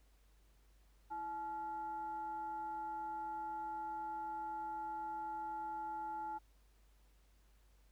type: tone with frequency modulation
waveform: sine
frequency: 858 Hz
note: A5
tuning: 44 cents flat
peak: -40 dBFS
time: 1.1-6.39 s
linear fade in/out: 20 ms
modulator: 527 Hz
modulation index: 0.4
effects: added 50 Hz sine -65 dBFS peak until 7.91 s + pink hiss -75 dBFS RMS until 7.91 s